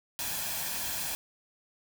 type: noise with comb filter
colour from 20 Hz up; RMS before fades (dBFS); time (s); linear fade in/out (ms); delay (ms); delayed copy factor
white; -34; 0.19-1.15; 0; 1.2; +0.5
effects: none